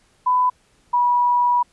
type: tone pair in turn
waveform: sine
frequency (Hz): 1000 / 973.2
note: B5 / B5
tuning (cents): +21 / -26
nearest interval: unison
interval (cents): 47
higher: first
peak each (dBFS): -14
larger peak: neither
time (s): 0.26-0.5 / 0.93-1.63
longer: second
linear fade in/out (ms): 10
effects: pink hiss -59 dBFS RMS until 1.72 s + resampled to 24000 Hz